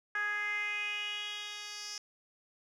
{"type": "tone with band-pass filter sweep", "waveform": "10% pulse", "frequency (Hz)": 415.3, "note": "G#4", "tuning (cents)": 0, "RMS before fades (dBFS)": -37, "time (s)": [0.15, 1.98], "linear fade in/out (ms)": 2, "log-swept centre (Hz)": [1600, 5200], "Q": 5, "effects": []}